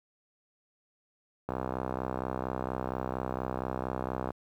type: click train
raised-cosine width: 1 ms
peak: -18 dBFS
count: 182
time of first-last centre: 1.49-4.305 s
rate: 64.3 Hz
effects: high-pass 60 Hz 12 dB/octave + 10-bit